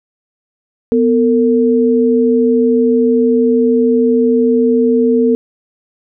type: tone pair together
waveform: sine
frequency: 246.9 / 453.3 Hz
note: B3 / A#4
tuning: 0 / -48 cents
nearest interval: major seventh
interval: 1052 cents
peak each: -11 dBFS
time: 0.92-5.35 s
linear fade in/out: 0 ms
effects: none